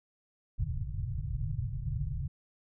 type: low-pass noise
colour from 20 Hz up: white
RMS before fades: -34 dBFS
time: 0.58-2.28 s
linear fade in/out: 10 ms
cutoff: 150 Hz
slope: 96 dB/octave
effects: none